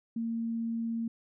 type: tone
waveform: sine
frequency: 229.2 Hz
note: A#3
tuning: 29 cents flat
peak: -30 dBFS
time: 0.16-1.08 s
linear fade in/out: 5 ms
effects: none